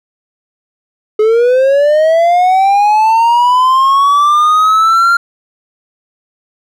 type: linear sweep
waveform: triangle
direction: up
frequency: 422.3 to 1396.9 Hz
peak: -4 dBFS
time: 1.19-5.17 s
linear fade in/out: 5 ms
effects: none